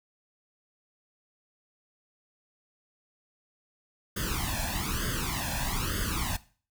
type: noise with flanger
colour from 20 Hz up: pink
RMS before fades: -31 dBFS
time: 4.16-6.37 s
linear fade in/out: 10 ms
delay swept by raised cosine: 0.61 to 1.2 ms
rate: 1.1 Hz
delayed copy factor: +1
effects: noise-tail reverb RT60 0.4 s tail -18 dB re dry